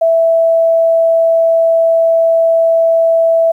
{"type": "tone", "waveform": "sine", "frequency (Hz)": 659.3, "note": "E5", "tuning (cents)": 0, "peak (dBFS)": -7, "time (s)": [0.01, 3.52], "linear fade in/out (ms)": 10, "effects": ["8-bit"]}